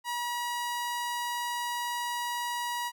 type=tone; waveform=sawtooth; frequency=962 Hz; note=B5; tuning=46 cents flat; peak=-27 dBFS; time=0.04-2.92 s; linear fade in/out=50 ms; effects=none